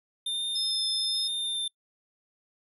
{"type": "tone with vibrato", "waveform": "square", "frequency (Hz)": 3599, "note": "A7", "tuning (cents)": 38, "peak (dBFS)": -29, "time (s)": [0.26, 1.68], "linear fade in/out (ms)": 5, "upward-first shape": "triangle", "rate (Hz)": 1.2, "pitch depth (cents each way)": 16}
{"type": "tone", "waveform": "sine", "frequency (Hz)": 5150, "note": "E8", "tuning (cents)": -41, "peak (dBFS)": -29, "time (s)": [0.55, 1.28], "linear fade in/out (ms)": 10}
{"effects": ["noise-tail reverb RT60 0.1 s tail -26 dB re dry", "resampled to 32000 Hz"]}